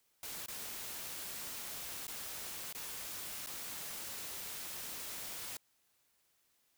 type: noise with dropouts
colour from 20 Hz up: white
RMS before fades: -44 dBFS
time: 0.23-5.57 s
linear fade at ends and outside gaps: 2 ms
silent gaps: 0.461-0.482 / 2.069-2.08 / 2.727-2.748 / 3.463-3.47 s
effects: white hiss -75 dBFS RMS until 6.77 s